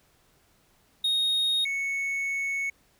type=tone pair in turn; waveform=triangle; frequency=3729 / 2211 Hz; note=A#7 / C#7; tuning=0 / -5 cents; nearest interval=major sixth; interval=905 cents; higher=first; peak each=-21 / -25 dBFS; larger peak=first; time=1.04-1.65 / 1.65-2.7 s; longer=second; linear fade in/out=5 ms; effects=pink hiss -64 dBFS RMS until 2.99 s